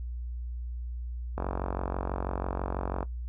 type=click train; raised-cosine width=1 ms; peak=-17 dBFS; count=77; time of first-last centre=1.38-3.029 s; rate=46.1 Hz; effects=noise-tail reverb RT60 0.1 s tail -17 dB re dry + added 60 Hz sine -33 dBFS peak until 3.28 s